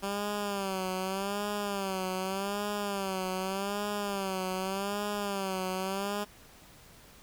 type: tone with vibrato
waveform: 10% pulse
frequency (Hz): 196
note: G3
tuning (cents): 0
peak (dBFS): -23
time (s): 0.02-6.25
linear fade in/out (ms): 20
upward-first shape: sine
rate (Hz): 0.84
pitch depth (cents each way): 92
effects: pink hiss -55 dBFS RMS until 7.22 s